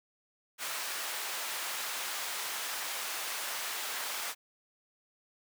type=high-pass noise; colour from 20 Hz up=pink; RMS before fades=-37 dBFS; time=0.58-4.35 s; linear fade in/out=50 ms; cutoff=970 Hz; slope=12 dB/octave; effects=none